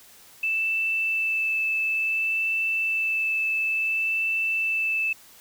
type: tone with vibrato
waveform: sine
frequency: 2640 Hz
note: E7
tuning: 2 cents sharp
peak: -22 dBFS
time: 0.43-5.13 s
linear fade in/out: 5 ms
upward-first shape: sine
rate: 0.57 Hz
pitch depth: 9 cents each way
effects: white hiss -51 dBFS RMS until 5.4 s